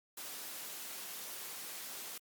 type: noise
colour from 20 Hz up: white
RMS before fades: -45 dBFS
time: 0.17-2.18 s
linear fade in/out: 5 ms
effects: high-pass 200 Hz 12 dB/octave + Opus 48 kbps